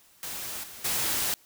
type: noise with level steps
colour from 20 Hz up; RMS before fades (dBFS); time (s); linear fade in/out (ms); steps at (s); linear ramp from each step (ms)
white; -36 / -44 / -28; 0.23-1.34; 0; 0.63 / 0.84; 10
effects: white hiss -59 dBFS RMS until 1.45 s